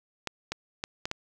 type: clicks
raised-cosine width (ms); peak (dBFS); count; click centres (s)
0.2; -14; 5; 0.273 / 0.52 / 0.839 / 1.055 / 1.114
effects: 9-bit